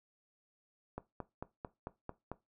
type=click train; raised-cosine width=1 ms; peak=-26 dBFS; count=7; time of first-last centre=0.98-2.316 s; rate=4.49 Hz; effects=noise-tail reverb RT60 0.2 s tail -17 dB re dry